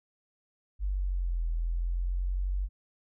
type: linear two-way sweep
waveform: sine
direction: down then up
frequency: 49.67 to 41.2 to 47.71 Hz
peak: -27 dBFS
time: 0.79-2.69 s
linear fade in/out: 50 ms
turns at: 1.48 s
effects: none